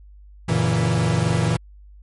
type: chord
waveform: 45% pulse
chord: F# dominant seventh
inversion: none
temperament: equal with one note detuned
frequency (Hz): 92.5 / 116.54 / 141.91 / 164.81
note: F#2 / A#2 / C#3 / E3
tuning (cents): 0 / 0 / +41 / 0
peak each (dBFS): -27 / -21 / -27 / -21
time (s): 0.48-1.57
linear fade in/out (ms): 10
effects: added 50 Hz sine -42 dBFS peak until 2.02 s + MP3 48 kbps